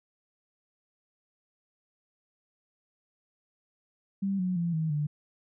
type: tone with pitch steps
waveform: sine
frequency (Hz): 195.9 / 182.78 / 170.54 / 159.12 / 148.46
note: G3 / F#3 / F3 / D#3 / D3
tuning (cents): -1 / -21 / -41 / +39 / +19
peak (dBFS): -26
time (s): 4.22-5.07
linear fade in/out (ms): 10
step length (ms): 170
effects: none